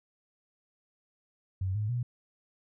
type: tone with pitch steps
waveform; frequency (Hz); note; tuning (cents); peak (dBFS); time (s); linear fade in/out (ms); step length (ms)
sine; 94.4 / 105.9 / 121.8; F#2 / G#2 / B2; +35 / +34 / -24; -28; 1.61-2.03; 5; 140
effects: none